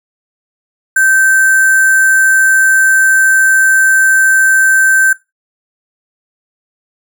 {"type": "tone with sample-and-hold", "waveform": "sine", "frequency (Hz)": 1553, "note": "G6", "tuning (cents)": -17, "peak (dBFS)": -6, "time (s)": [0.96, 5.13], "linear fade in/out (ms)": 5, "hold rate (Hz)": 8820, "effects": ["noise-tail reverb RT60 0.2 s tail -17 dB re dry"]}